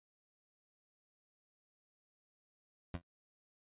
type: tone with exponential decay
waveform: 20% pulse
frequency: 86 Hz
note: F2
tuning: 26 cents flat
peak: -31 dBFS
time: 2.94-3.02 s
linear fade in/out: 5 ms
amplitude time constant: 16 ms
effects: noise-tail reverb RT60 0.1 s tail -26 dB re dry + resampled to 8000 Hz